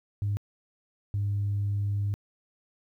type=tone pair in turn; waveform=sine; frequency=101.9 / 101.36 Hz; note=G#2 / G#2; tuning=-32 / -42 cents; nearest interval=unison; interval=10 cents; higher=first; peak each=-24 dBFS; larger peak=neither; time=0.22-0.37 / 1.14-2.14 s; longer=second; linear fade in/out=0 ms; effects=tanh soft clip ceiling -22 dBFS + 11-bit